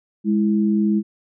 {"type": "tone pair together", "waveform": "sine", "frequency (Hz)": [207.7, 329.7], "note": ["G#3", "E4"], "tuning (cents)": [0, 0], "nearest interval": "minor sixth", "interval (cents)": 800, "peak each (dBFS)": [-16, -22], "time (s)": [0.24, 1.03], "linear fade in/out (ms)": 50, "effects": []}